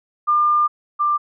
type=tone pair in turn; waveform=sine; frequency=1200 / 1186.9 Hz; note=D6 / D6; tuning=+37 / +18 cents; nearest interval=unison; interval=19 cents; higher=first; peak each=-13 / -15 dBFS; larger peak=first; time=0.27-0.68 / 0.99-1.18 s; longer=first; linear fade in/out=20 ms; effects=none